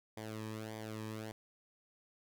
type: tone with flanger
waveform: sawtooth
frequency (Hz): 109.2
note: A2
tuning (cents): -13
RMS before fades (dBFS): -44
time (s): 0.17-1.32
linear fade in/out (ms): 5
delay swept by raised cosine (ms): 0.73 to 1.44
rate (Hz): 1.7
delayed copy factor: -0.75
effects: none